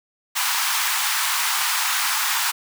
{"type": "high-pass noise", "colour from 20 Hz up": "pink", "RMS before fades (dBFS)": -22, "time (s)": [0.35, 2.52], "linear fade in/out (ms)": 20, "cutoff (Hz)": 870, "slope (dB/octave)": 48, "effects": []}